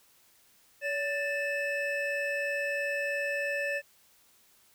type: tone cluster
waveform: triangle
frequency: 569 / 1770 / 2606 Hz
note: C#5 / A6 / E7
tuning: +45 / +10 / -20 cents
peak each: -31 / -31 / -34 dBFS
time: 0.81-3.82 s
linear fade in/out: 50 ms
effects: white hiss -63 dBFS RMS until 4.74 s